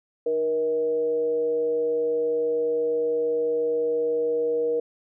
sine tone with frequency modulation, 474.4 Hz, A#4, 30 cents sharp, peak -21 dBFS, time 0.26-4.8 s, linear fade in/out 5 ms, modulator 166 Hz, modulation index 0.34, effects none

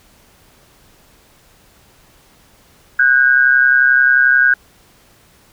sine tone pair together, 1480 / 1611.3 Hz, F#6 / G6, 0 / +47 cents, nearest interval minor second, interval 147 cents, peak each -11 dBFS, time 2.99-4.54 s, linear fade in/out 5 ms, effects pink hiss -50 dBFS RMS until 5.52 s

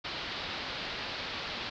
white low-pass noise, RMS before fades -38 dBFS, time 0.04-1.7 s, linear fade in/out 10 ms, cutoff 4600 Hz, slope 48 dB/octave, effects none

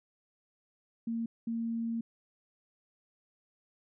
sine tone bursts at uneven times, 229.7 Hz, A#3, 25 cents flat, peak -31 dBFS, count 2, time 1.07-1.26 / 1.47-2.01 s, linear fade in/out 5 ms, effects none

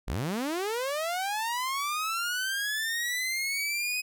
sawtooth linear sweep, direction up, 38.24 to 2524 Hz, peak -25 dBFS, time 0.07-4.02 s, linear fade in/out 20 ms, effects none

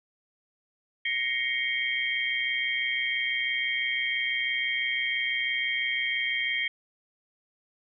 sine tone cluster, 1882 / 2099 / 2225 / 3196 Hz, A#6 / C7 / C#7 / G7, +16 / +5 / +6 / +33 cents, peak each -31 / -33 / -30 / -32 dBFS, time 1.05-6.68 s, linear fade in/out 5 ms, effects none

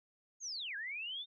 sine linear two-way sweep, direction down then up, 6730 to 1571 to 3652 Hz, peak -39 dBFS, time 0.4-1.26 s, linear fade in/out 50 ms, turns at 0.76 s, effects none

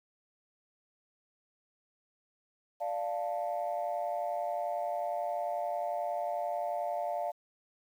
sine chord, D minor, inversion none, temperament equal, 587.3 / 698.5 / 880 Hz, D5 / F5 / A5, 0 / 0 / 0 cents, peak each -35 / -33 / -39 dBFS, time 2.8-7.32 s, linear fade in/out 20 ms, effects tanh soft clip ceiling -24 dBFS + 10-bit

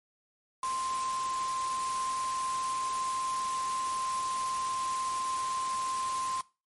sine tone in noise, 1046.5 Hz, C6, in tune, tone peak -30 dBFS, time 0.63-6.41 s, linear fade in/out 2 ms, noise white, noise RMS -40 dBFS, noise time 0.63-6.41 s, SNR +7 dB, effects noise-tail reverb RT60 0.3 s tail -21 dB re dry + MP3 48 kbps

